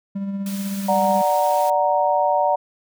triangle tone with tremolo, 197.4 Hz, G3, 12 cents sharp, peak -20 dBFS, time 0.15-1.22 s, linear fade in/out 10 ms, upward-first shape sine, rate 16 Hz, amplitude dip 35%
white high-pass noise, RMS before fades -36 dBFS, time 0.46-1.7 s, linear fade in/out 2 ms, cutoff 1000 Hz, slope 12 dB/octave
sine chord, D augmented, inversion none, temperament equal, 587.3 / 740 / 932.3 Hz, D5 / F#5 / A#5, 0 / 0 / 0 cents, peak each -20 dBFS, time 0.88-2.56 s, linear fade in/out 10 ms
effects none

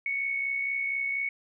sine tone with amplitude modulation, 2217 Hz, C#7, in tune, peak -25 dBFS, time 0.06-1.29 s, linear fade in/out 2 ms, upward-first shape sine, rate 64.2 Hz, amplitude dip 45%, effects none

